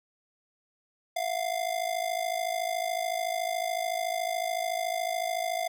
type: ring-modulated tone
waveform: square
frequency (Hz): 696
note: F5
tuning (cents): -6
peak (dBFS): -26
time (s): 1.16-5.68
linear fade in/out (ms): 5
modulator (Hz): 26.9
effects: none